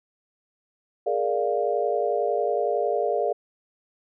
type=chord; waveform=sine; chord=Bb dominant seventh; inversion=third; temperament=equal; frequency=415.3 / 466.2 / 587.3 / 698.5 Hz; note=Ab4 / Bb4 / D5 / F5; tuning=0 / 0 / 0 / 0 cents; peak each=-27 dBFS; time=1.06-3.33 s; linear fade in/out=10 ms; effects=none